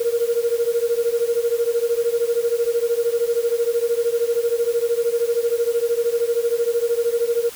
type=beating tone pair; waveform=sine; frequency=464.4 / 477.4 Hz; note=A#4 / A#4; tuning=-7 / +41 cents; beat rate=13 Hz; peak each=-19 / -20 dBFS; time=0-7.5 s; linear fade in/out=10 ms; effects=tanh soft clip ceiling -11 dBFS + white hiss -38 dBFS RMS until 7.55 s